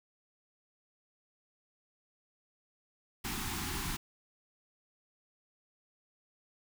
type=band-stop noise; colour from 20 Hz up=pink; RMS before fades=-37 dBFS; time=3.24-3.97 s; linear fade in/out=10 ms; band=400 to 750 Hz; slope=96 dB/octave; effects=none